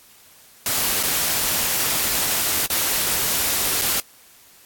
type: noise with dropouts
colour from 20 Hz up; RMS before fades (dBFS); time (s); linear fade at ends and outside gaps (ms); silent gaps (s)
white; -21; 0.66-4; 1; 1.029-1.034 / 2.662-2.701 / 3.814-3.818
effects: white hiss -50 dBFS RMS until 4.65 s + AAC 64 kbps